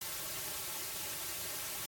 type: noise with comb filter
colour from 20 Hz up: white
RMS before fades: -40 dBFS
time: 0.01-1.86 s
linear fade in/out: 5 ms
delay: 4.1 ms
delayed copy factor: -0.7
effects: AAC 64 kbps